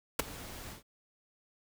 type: noise with ADSR envelope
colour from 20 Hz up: pink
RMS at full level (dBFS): -24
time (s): 0.19-0.83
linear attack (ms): 4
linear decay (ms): 14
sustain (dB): -21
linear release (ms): 130
effects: none